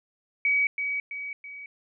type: tone with echo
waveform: sine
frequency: 2269 Hz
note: C#7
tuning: 40 cents sharp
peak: -20 dBFS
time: 0.45-0.67 s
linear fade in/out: 2 ms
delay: 330 ms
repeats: 3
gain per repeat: -6 dB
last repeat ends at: 1.66 s
effects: none